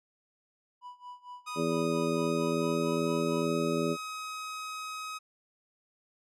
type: tone with tremolo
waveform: triangle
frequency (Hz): 986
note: B5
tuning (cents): -3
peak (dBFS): -39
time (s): 0.81-3.5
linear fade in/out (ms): 50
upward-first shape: sine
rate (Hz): 4.4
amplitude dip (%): 90
type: tone with pitch glide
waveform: sawtooth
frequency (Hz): 1244.5 to 1266.3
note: D#6 to D#6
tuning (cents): 0 to +30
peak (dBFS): -33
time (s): 1.46-5.19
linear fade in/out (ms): 20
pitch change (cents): +30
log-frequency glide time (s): 2.13-3
type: harmonic tone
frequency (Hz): 82.41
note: E2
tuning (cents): 0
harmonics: 2 / 3 / 4 / 5 / 6 / 7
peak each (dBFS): -34 / -33 / -34 / -32 / -45 / -35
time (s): 1.55-3.97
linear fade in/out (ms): 50
effects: low-pass 10000 Hz 12 dB/octave